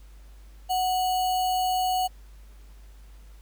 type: tone with sample-and-hold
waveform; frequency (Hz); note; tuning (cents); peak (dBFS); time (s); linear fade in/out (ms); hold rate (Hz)
sine; 740; F#5; 0; -22; 0.69-2.08; 20; 3675
effects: added 50 Hz sine -45 dBFS peak until 3.41 s + pink hiss -60 dBFS RMS until 3.41 s